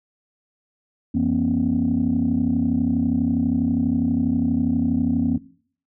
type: tone cluster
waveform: sine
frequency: 90 / 169.9 / 237.2 / 269.5 Hz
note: F#2 / F3 / A#3 / C#4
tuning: -47 / -47 / +30 / -49 cents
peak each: -27 / -27 / -20 / -21 dBFS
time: 1.14-5.38 s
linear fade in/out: 10 ms
effects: noise-tail reverb RT60 0.5 s tail -17 dB re dry + tanh soft clip ceiling -11 dBFS